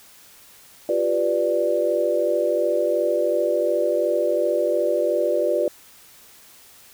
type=chord; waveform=sine; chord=G dominant seventh; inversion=third; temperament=equal; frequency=349.2 / 392 / 493.9 / 587.3 Hz; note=F4 / G4 / B4 / D5; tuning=0 / 0 / 0 / 0 cents; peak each=-25 / -27 / -24 / -21 dBFS; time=0.89-5.68 s; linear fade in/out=2 ms; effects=white hiss -49 dBFS RMS until 6.93 s